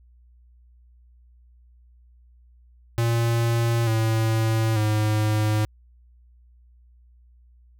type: tone with pitch steps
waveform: square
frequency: 116.54 / 111.73 / 107.11 Hz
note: A#2 / A2 / A2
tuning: 0 / +27 / -46 cents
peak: -20 dBFS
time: 2.98-5.65 s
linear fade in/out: 0 ms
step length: 890 ms
effects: added 60 Hz sine -51 dBFS peak until 7.79 s